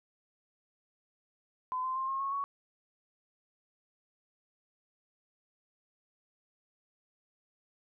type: tone with pitch steps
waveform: sine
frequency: 1018 / 1037 / 1056.3 / 1076 / 1096.1 / 1116.6 Hz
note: C6 / C6 / C6 / C6 / C#6 / C#6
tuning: -48 / -16 / +16 / +48 / -20 / +12 cents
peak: -31 dBFS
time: 1.72-2.44 s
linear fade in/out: 0 ms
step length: 120 ms
effects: none